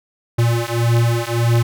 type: beating tone pair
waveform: square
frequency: 116.54 / 118.24 Hz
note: A#2 / A#2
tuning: 0 / +25 cents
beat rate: 1.7 Hz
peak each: -18 dBFS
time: 0.38-1.63 s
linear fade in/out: 10 ms
effects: none